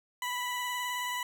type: tone with vibrato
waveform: 20% pulse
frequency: 987.8 Hz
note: B5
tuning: in tune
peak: -27 dBFS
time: 0.22-1.23 s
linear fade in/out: 2 ms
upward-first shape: sine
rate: 19 Hz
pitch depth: 18 cents each way
effects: none